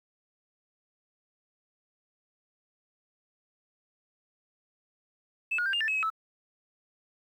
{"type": "tone with pitch steps", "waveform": "sine", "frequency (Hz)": [2621, 1441, 1577, 2812, 1770, 2572, 2554, 1306], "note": ["E7", "F#6", "G6", "F7", "A6", "E7", "D#7", "E6"], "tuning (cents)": [-11, -46, 10, 11, 10, -43, 45, -17], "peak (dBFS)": -25, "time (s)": [5.51, 6.102], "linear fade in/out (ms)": 10, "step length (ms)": 74, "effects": ["tanh soft clip ceiling -22 dBFS", "10-bit"]}